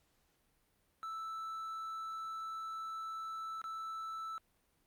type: tone with dropouts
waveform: triangle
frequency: 1318.5 Hz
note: E6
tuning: in tune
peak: -38 dBFS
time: 1.03-4.38 s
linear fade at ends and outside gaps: 0 ms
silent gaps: 3.616-3.641 s
effects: pink hiss -75 dBFS RMS until 4.86 s + Opus 48 kbps